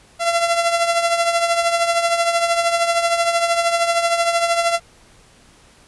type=tone with tremolo; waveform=sawtooth; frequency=680 Hz; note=F5; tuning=46 cents flat; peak=-9 dBFS; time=0.19-4.8 s; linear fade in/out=50 ms; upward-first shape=triangle; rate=13 Hz; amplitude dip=65%; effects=pink hiss -50 dBFS RMS until 5.87 s + resampled to 24000 Hz